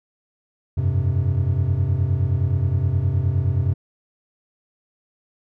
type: chord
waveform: triangle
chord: F suspended second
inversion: none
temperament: equal with one note detuned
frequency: 88.42 / 98 / 130.81 Hz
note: F2 / G2 / C3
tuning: +22 / 0 / 0 cents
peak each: -20 dBFS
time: 0.77-3.74 s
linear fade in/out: 10 ms
effects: none